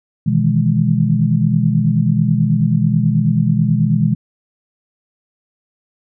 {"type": "chord", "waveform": "sine", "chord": "E major seventh", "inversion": "second", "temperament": "equal", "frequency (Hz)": [123.47, 155.56, 164.81, 207.7], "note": ["B2", "D#3", "E3", "G#3"], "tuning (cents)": [0, 0, 0, 0], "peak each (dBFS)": -17, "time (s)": [0.26, 4.15], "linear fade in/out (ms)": 10, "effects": []}